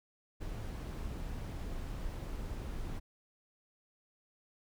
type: noise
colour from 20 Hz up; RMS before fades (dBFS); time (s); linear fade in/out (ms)
brown; -40; 0.4-3; 20
effects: none